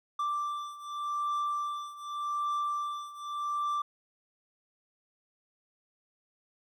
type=beating tone pair; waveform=triangle; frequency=1174.7 / 1175.55 Hz; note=D6 / D6; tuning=0 / +1 cents; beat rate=0.85 Hz; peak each=-31 / -34 dBFS; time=0.19-3.82 s; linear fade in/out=5 ms; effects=none

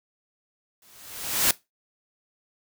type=noise with exponential growth; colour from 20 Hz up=white; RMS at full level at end=-18 dBFS; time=0.82-1.51 s; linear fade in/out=2 ms; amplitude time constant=150 ms; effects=noise-tail reverb RT60 0.2 s tail -19 dB re dry

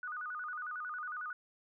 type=tone with vibrato; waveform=sine; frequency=1344 Hz; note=E6; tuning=33 cents sharp; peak=-38 dBFS; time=0.03-1.33 s; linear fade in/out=2 ms; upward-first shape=square; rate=11 Hz; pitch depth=160 cents each way; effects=none

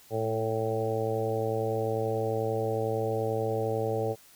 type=harmonic tone with a mistuned harmonic; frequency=111.2 Hz; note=A2; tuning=19 cents sharp; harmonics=1 / 2 / 3 / 4 / 5 / 6 / 7; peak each=-33 / -41 / -38 / -30 / -33 / -41 / -36 dBFS; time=0.1-4.16 s; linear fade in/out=50 ms; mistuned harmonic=2; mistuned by=-17 cents; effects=white hiss -56 dBFS RMS until 4.35 s

